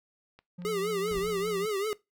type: click train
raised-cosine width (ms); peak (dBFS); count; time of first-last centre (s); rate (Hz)
0.3; -36; 4; 0.39-1.081; 4.34
type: tone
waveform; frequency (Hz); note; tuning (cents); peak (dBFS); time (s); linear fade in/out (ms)
triangle; 177.1; F3; +24; -35; 0.58-1.66; 10
type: tone with vibrato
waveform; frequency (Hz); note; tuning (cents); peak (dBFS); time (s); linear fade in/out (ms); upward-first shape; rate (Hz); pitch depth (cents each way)
square; 410.1; G#4; -22; -29; 0.65-1.93; 0; triangle; 5.1; 140
type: noise with exponential decay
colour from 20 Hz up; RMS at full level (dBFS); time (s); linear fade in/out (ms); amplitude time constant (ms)
brown; -41; 1.11-1.94; 2; 180
effects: noise-tail reverb RT60 0.2 s tail -20 dB re dry